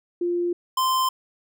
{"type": "tone pair in turn", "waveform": ["sine", "square"], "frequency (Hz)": [349.2, 1038.9], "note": ["F4", "C6"], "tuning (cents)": [0, -13], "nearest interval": "octave + perfect fifth", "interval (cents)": 1887, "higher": "second", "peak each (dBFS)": [-21, -20], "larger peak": "second", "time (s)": [[0.21, 0.53], [0.77, 1.09]], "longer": "neither", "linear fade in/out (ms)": 5, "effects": []}